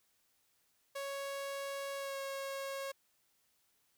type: tone with pitch glide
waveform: sawtooth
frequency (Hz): 554.4 to 546.8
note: C#5 to C#5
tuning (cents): 0 to -24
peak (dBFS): -35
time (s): 0.95-2.92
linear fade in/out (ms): 10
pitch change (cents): -24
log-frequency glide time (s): 1.97-2.17
effects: white hiss -75 dBFS RMS until 3.97 s